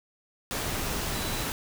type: tone in noise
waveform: sine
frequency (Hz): 3951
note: B7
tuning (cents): 0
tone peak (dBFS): -41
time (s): 1.15-1.44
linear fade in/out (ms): 0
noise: pink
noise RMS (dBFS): -31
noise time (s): 0.51-1.52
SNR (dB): -13
effects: none